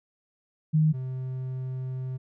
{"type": "tone pair in turn", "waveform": ["sine", "triangle"], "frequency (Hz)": [155.56, 129.47], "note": ["D#3", "C3"], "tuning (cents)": [0, -18], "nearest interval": "minor third", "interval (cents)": 318, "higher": "first", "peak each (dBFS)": [-18, -28], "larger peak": "first", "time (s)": [[0.73, 0.93], [0.93, 2.18]], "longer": "second", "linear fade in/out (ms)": 20, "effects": []}